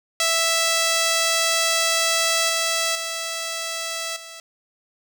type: tone with level steps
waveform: 5% pulse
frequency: 659.3 Hz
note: E5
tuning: in tune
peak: -7 / -9 / -15 / -26 dBFS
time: 0.2-4.4 s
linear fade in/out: 2 ms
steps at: 2.49 / 2.95 / 4.16 s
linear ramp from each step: 5 ms
effects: none